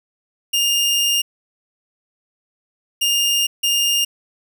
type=tone bursts at uneven times; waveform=sawtooth; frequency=2819 Hz; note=F7; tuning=16 cents sharp; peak=-12 dBFS; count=3; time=0.53-1.22 / 3.01-3.47 / 3.63-4.05 s; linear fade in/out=10 ms; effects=none